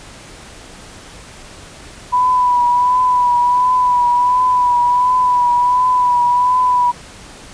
sine tone with vibrato, 987.8 Hz, B5, in tune, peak -10 dBFS, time 2.12-6.92 s, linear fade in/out 20 ms, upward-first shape triangle, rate 1.4 Hz, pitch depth 37 cents each way, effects pink hiss -37 dBFS RMS until 7.53 s + resampled to 22050 Hz

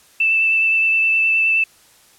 sine tone with vibrato, 2649 Hz, E7, 8 cents sharp, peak -13 dBFS, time 0.2-1.64 s, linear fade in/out 5 ms, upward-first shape sine, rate 9.6 Hz, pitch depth 13 cents each way, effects white hiss -51 dBFS RMS until 2.18 s + low-pass 12000 Hz 12 dB/octave

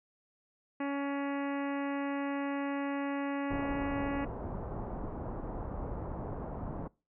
harmonic tone, 280.5 Hz, C#4, 21 cents sharp, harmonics 1 / 2 / 3 / 4 / 5 / 6 / 7 / 8 / 9 / 10, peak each -33 / -40 / -42 / -44 / -50 / -47 / -47 / -53 / -52 / -56 dBFS, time 0.8-4.25 s, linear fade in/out 5 ms
pink low-pass noise, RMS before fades -39 dBFS, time 3.5-6.88 s, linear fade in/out 10 ms, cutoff 1000 Hz, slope 24 dB/octave
effects noise-tail reverb RT60 0.3 s tail -23 dB re dry

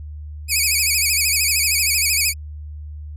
10% pulse tone with vibrato, 2387 Hz, D7, 28 cents sharp, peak -7 dBFS, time 0.48-2.34 s, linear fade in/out 50 ms, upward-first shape sine, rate 13 Hz, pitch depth 130 cents each way, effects added 75 Hz sine -30 dBFS peak until 3.16 s + resampled to 32000 Hz

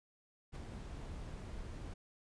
brown noise with ADSR envelope, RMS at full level -42 dBFS, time 0.52-1.94 s, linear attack 37 ms, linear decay 10 ms, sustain -4 dB, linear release 8 ms, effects resampled to 22050 Hz

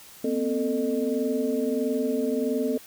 sine tone cluster, 239.2 / 260.7 / 443.1 / 610 Hz, A#3 / C4 / A4 / D#5, +45 / -6 / +12 / -34 cents, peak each -30 / -27 / -27 / -33 dBFS, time 0.24-2.78 s, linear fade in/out 5 ms, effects white hiss -48 dBFS RMS until 2.86 s

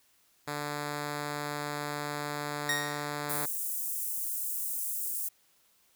5% pulse tone, 146.83 Hz, D3, in tune, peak -22 dBFS, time 0.47-3.46 s, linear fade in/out 10 ms
sawtooth tone with exponential decay, 1868 Hz, A#6, 3 cents sharp, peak -22 dBFS, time 2.69-3.25 s, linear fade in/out 2 ms, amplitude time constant 120 ms
white high-pass noise, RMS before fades -34 dBFS, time 3.29-5.29 s, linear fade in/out 10 ms, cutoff 8200 Hz, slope 24 dB/octave
effects white hiss -67 dBFS RMS until 5.95 s

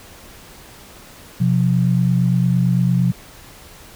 sine tone pair together, 128.19 / 177 Hz, C3 / F3, -35 / +23 cents, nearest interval tritone, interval 558 cents, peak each -16 dBFS, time 1.4-3.12 s, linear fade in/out 10 ms, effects pink hiss -42 dBFS RMS until 3.95 s

